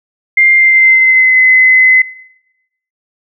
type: tone with pitch glide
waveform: sine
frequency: 2100 to 2037 Hz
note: C7 to C7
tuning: +6 to -47 cents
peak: -4 dBFS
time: 0.37-2.02 s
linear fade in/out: 5 ms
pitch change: -53 cents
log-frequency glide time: 0.56-1.37 s
effects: noise-tail reverb RT60 0.9 s tail -20 dB re dry